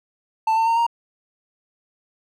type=tone with pitch steps; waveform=triangle; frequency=886 / 901.5 / 917.2 / 933.3 Hz; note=A5 / A5 / A#5 / A#5; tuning=+12 / +42 / -28 / +2 cents; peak=-14 dBFS; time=0.47-0.866 s; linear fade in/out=5 ms; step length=99 ms; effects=none